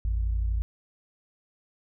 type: tone pair together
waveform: sine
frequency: 54.91 / 87.1 Hz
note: A1 / F2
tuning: -3 / -4 cents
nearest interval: minor sixth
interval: 799 cents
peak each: -24 / -34 dBFS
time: 0.05-0.62 s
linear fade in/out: 0 ms
effects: none